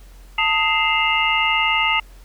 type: tone cluster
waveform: sine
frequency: 890 / 1256 / 2092 / 2677 / 2836 Hz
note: A5 / D#6 / C7 / E7 / F7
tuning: +20 / +16 / -1 / +26 / +26 cents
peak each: -22 / -24 / -20 / -24 / -22 dBFS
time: 0.38-2 s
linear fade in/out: 5 ms
effects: added 44 Hz sine -40 dBFS peak until 2.24 s + pink hiss -52 dBFS RMS until 2.24 s